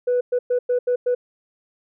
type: tone bursts at uneven times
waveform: sine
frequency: 492.9 Hz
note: B4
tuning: 3 cents flat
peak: -15 dBFS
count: 6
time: 0.07-0.21 / 0.32-0.39 / 0.5-0.59 / 0.69-0.79 / 0.87-0.96 / 1.06-1.15 s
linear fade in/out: 10 ms
effects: tanh soft clip ceiling -14 dBFS